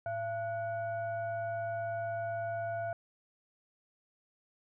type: tone with frequency modulation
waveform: sine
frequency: 679 Hz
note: F5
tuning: 49 cents flat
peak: -33 dBFS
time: 0.06-2.93 s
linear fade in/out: 2 ms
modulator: 788 Hz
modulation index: 0.59
effects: none